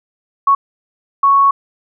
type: tone bursts at uneven times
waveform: sine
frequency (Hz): 1108.7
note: C#6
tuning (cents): 0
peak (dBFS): -7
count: 2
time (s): 0.47-0.55 / 1.23-1.51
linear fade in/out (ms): 5
effects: none